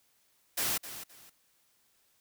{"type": "noise with echo", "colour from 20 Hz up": "white", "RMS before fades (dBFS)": -31, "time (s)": [0.57, 0.78], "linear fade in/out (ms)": 10, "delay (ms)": 260, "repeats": 2, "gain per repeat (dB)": -12, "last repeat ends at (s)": 1.3, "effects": ["white hiss -70 dBFS RMS until 2.2 s"]}